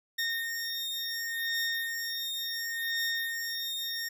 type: beating tone pair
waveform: 20% pulse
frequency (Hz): 1840 / 1840.7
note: A#6 / A#6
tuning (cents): -23 / -22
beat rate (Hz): 0.7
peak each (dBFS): -29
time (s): 0.18-4.09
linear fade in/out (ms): 10
effects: none